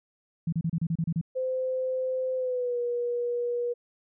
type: tone bursts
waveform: sine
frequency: 164.81 Hz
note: E3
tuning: in tune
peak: -24 dBFS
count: 9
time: 0.47-1.213 s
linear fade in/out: 5 ms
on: 55 ms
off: 31 ms
type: tone with pitch glide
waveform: sine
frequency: 516 to 481.4 Hz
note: C5 to B4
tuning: -24 to -44 cents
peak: -26 dBFS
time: 1.35-3.74 s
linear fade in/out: 20 ms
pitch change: -120 cents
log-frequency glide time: 2.36-2.79 s
effects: none